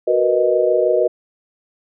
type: chord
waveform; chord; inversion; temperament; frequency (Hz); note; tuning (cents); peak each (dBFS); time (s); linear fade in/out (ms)
sine; B major seventh; second; equal with one note detuned; 370 / 466.2 / 492.5 / 622.3; F#4 / A#4 / B4 / D#5; 0 / 0 / -5 / 0; -19 / -20 / -18 / -17; 0.07-1.08; 10
effects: none